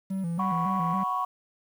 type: tone with vibrato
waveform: triangle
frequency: 180 Hz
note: F#3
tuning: 47 cents flat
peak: -25 dBFS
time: 0.1-1.04 s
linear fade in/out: 10 ms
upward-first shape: square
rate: 3.6 Hz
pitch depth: 110 cents each way
type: chord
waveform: sine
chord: F# suspended fourth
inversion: none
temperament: just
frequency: 740 / 986.7 / 1110 Hz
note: F#5 / B5 / C#6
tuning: 0 / -2 / +2 cents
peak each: -32 / -31 / -27 dBFS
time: 0.39-1.25 s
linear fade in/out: 5 ms
effects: tanh soft clip ceiling -17 dBFS + 9-bit